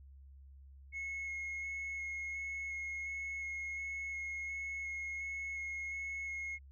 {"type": "tone with vibrato", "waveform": "sine", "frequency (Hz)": 2173, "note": "C#7", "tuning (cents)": -35, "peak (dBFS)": -36, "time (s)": [0.92, 6.59], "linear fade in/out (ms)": 50, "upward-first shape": "square", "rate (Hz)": 1.4, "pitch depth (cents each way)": 9, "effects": ["tanh soft clip ceiling -37 dBFS", "added 68 Hz sine -53 dBFS peak until 6.71 s"]}